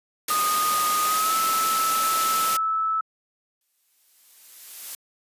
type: noise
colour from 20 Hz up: white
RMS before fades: -26 dBFS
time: 0.28-2.57 s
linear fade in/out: 5 ms
type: tone with pitch glide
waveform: sine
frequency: 1235 to 1308.4 Hz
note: D#6 to E6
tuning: -13 to -13 cents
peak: -21 dBFS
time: 0.3-3.01 s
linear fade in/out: 5 ms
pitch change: +100 cents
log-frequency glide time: 1.02-1.36 s
type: noise with exponential growth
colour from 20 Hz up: blue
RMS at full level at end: -32 dBFS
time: 3.61-4.95 s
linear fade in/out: 2 ms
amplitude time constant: 290 ms
effects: high-pass 200 Hz 12 dB/octave + resampled to 32000 Hz